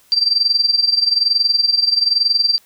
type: tone with amplitude modulation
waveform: sine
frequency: 4699 Hz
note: D8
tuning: in tune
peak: -9 dBFS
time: 0.12-2.58 s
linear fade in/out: 0 ms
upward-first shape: sine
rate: 21.1 Hz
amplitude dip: 80%
effects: white hiss -53 dBFS RMS until 2.65 s